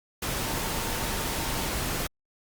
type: tone in noise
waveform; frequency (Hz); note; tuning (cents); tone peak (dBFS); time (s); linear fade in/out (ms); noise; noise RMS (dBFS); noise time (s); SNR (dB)
sine; 908; A#5; -46; -40; 0.45-1.69; 5; pink; -30; 0.22-2.07; -13
effects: Opus 48 kbps